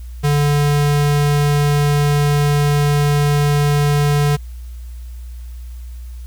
square tone, 145.5 Hz, D3, 16 cents flat, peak -13 dBFS, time 0.23-4.37 s, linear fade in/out 20 ms, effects added 60 Hz sine -28 dBFS peak until 6.26 s + white hiss -51 dBFS RMS until 6.26 s

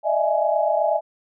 sine tone cluster, 597 / 640 / 668 / 836 Hz, D5 / D#5 / E5 / G#5, +28 / +49 / +23 / +11 cents, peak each -23 dBFS, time 0.03-1.01 s, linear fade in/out 50 ms, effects none

